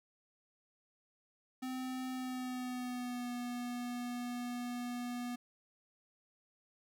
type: tone with pitch glide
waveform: square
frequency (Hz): 257.3 to 243.8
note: C4 to B3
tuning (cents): -29 to -22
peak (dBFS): -39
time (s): 1.62-5.36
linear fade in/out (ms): 10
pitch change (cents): -93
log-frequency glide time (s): 2.11-3.31
effects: 11-bit